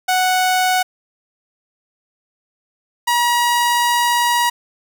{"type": "tone pair in turn", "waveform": "sawtooth", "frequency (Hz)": [740, 957.6], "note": ["F#5", "A#5"], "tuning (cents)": [0, 46], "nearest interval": "major third", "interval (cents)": 446, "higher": "second", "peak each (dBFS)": -10, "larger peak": "neither", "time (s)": [[0.08, 0.83], [3.07, 4.5]], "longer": "second", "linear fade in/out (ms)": 10, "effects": []}